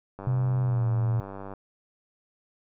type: click train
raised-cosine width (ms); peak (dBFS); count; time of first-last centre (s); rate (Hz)
1; -25; 133; 0.19-1.537; 98
type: tone with pitch glide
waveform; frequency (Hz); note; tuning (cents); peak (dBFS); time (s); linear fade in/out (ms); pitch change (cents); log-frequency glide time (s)
sine; 127 to 115.79; B2 to A#2; +49 to -11; -22; 0.27-1.2; 0; -160; 0.62-0.88
effects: none